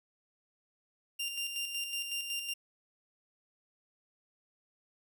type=tone with tremolo; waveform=sawtooth; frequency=2789 Hz; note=F7; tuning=3 cents flat; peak=-30 dBFS; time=1.19-2.54 s; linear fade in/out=10 ms; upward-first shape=square; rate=5.4 Hz; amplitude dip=45%; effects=none